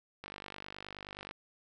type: click train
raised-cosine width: 0.3 ms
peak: -27 dBFS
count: 54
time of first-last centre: 0.24-1.311 s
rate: 49.5 Hz
effects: none